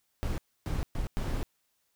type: noise bursts at uneven times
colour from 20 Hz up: brown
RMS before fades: -31 dBFS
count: 4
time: 0.23-0.38 / 0.66-0.83 / 0.95-1.07 / 1.17-1.43 s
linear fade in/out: 0 ms
effects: white hiss -75 dBFS RMS until 1.95 s